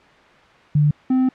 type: tone pair in turn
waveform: sine / triangle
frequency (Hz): 148.3 / 258.3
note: D3 / C4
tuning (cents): +17 / -22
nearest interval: minor seventh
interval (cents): 961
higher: second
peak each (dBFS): -12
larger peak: neither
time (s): 0.75-0.91 / 1.1-1.29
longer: second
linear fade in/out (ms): 5
effects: white hiss -48 dBFS RMS until 1.34 s + low-pass 2000 Hz 12 dB/octave